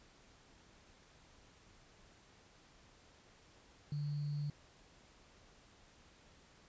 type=tone with sample-and-hold; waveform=sine; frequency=146.2 Hz; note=D3; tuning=7 cents flat; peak=-36 dBFS; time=3.92-4.5 s; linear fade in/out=2 ms; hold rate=4410 Hz; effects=pink hiss -64 dBFS RMS until 6.68 s + resampled to 16000 Hz